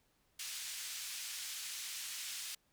white band-pass noise, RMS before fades -44 dBFS, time 0.39-2.55 s, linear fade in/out 5 ms, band 2200 to 8200 Hz, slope 12 dB/octave, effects pink hiss -75 dBFS RMS until 2.72 s

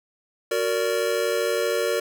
square chord, Gb augmented, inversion none, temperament just, 370 / 462.5 / 578.1 Hz, Gb4 / Bb4 / D5, 0 / -14 / -27 cents, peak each -29 / -25 / -27 dBFS, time 0.51-2 s, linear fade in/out 5 ms, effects none

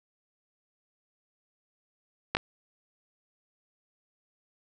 clicks, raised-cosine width 0.3 ms, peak -9 / -14 dBFS, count 2, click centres 2.35 / 2.369 s, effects none

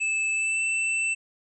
square tone with pitch glide, 2623 to 2667 Hz, E7 to E7, -9 to +20 cents, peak -24 dBFS, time 0-1.15 s, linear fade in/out 20 ms, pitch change +29 cents, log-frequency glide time 0.33-0.62 s, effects resampled to 24000 Hz

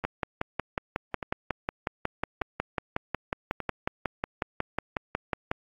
two click trains, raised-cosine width 0.5 ms, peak -18 / -12 dBFS, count 4 / 31, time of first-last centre 0.04-3.603 / 0.05-5.514 s, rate 0.842 / 5.49 Hz, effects AAC 48 kbps

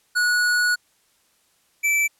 square tone pair in turn, 1462 / 2321 Hz, F#6 / D7, -21 / -21 cents, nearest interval minor sixth, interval 800 cents, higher second, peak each -18 / -18 dBFS, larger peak neither, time 0.15-0.76 / 1.83-2.08 s, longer first, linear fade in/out 20 ms, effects white hiss -63 dBFS RMS until 2.19 s + low-pass 12000 Hz 12 dB/octave

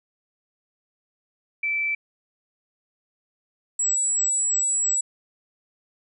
sine tone pair in turn, 2324 / 7799 Hz, D7 / B8, -19 / -23 cents, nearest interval octave + major sixth, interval 2096 cents, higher second, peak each -22 / -20 dBFS, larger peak second, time 1.63-1.95 / 3.79-5.01 s, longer second, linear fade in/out 5 ms, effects none

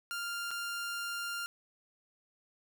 sawtooth tone with dropouts, 1396.9 Hz, F6, in tune, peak -32 dBFS, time 0.11-1.46 s, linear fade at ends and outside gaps 0 ms, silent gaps 0.507-0.513 s, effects none

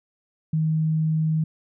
sine tone, 157.7 Hz, D#3, 24 cents sharp, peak -19 dBFS, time 0.53-1.44 s, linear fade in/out 5 ms, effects none

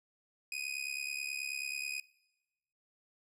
sawtooth tone with amplitude modulation, 2497 Hz, D#7, 6 cents sharp, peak -30 dBFS, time 0.52-2 s, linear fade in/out 2 ms, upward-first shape sine, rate 69.3 Hz, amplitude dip 85%, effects noise-tail reverb RT60 1.0 s tail -21 dB re dry + low-pass 12000 Hz 12 dB/octave

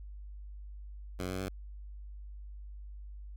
10% pulse tone with pitch steps, 91.3 / 93.16 / 95.07 Hz, F#2 / F#2 / F#2, -23 / +12 / +47 cents, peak -27 dBFS, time 1.19-1.49 s, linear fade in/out 5 ms, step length 100 ms, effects added 50 Hz sine -43 dBFS peak until 3.36 s

